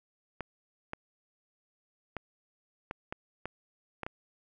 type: clicks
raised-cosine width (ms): 0.5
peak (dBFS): -21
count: 8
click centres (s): 0.407 / 0.934 / 2.167 / 2.911 / 3.125 / 3.456 / 4.033 / 4.065
effects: none